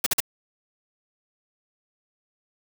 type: noise bursts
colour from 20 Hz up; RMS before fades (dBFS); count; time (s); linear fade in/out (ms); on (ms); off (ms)
white; -21; 3; 0.04-0.204; 5; 24; 46
effects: none